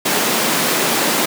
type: high-pass noise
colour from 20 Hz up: pink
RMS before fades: -17 dBFS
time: 0.05-1.26 s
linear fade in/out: 10 ms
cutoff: 200 Hz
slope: 24 dB/octave
effects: none